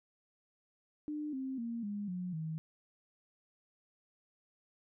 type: tone with pitch steps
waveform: sine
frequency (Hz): 300 / 264.2 / 232.7 / 204.9 / 180.45 / 158.92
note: D4 / C4 / A#3 / G#3 / F#3 / D#3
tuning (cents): +37 / +17 / -3 / -23 / -43 / +37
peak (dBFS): -36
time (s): 1.08-2.58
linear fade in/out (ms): 0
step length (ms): 250
effects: none